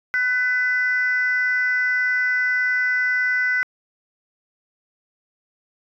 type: tone pair together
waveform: sine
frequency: 1498.3 / 2000 Hz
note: F#6 / B6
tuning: +21 / +21 cents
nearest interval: perfect fourth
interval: 500 cents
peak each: -19 / -20 dBFS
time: 0.14-3.63 s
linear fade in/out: 0 ms
effects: tanh soft clip ceiling -12 dBFS